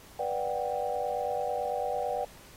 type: chord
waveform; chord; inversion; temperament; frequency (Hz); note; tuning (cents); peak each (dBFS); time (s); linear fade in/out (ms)
sine; G major seventh; first; just; 490 / 588 / 735 / 784; B4 / D5 / F#5 / G5; -14 / +2 / -12 / 0; -34; 0.19-2.25; 5
effects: pink hiss -53 dBFS RMS until 2.56 s + AAC 48 kbps